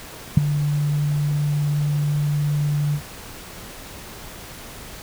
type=tone with ADSR envelope; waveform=sine; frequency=146.83 Hz; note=D3; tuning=in tune; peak=-3 dBFS; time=0.37-3.01 s; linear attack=5 ms; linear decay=10 ms; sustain=-15 dB; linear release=72 ms; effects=tanh soft clip ceiling 0 dBFS + pink hiss -38 dBFS RMS until 5.02 s